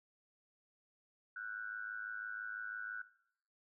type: tone with amplitude modulation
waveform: sine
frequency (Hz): 1480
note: F#6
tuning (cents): 0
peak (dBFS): -38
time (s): 1.36-3.02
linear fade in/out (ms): 5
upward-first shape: sine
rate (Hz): 106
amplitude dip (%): 85
effects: noise-tail reverb RT60 0.7 s tail -18 dB re dry